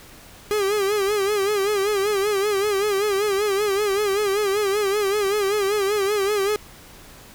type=tone with vibrato; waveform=45% pulse; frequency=405.3 Hz; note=G#4; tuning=42 cents flat; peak=-19 dBFS; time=0.51-6.56 s; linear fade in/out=0 ms; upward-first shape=sine; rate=5.2 Hz; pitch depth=89 cents each way; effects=pink hiss -45 dBFS RMS until 7.34 s